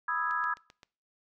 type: chord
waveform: sine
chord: E major seventh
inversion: second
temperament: equal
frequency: 987.8 / 1244.5 / 1318.5 / 1661.2 Hz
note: B5 / D#6 / E6 / G#6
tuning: 0 / 0 / 0 / 0 cents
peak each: -35 / -34 / -34 / -32 dBFS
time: 0.08-0.54 s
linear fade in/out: 5 ms
type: click train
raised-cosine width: 0.2 ms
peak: -33 dBFS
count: 5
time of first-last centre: 0.31-0.832 s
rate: 7.67 Hz
effects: noise-tail reverb RT60 0.4 s tail -22 dB re dry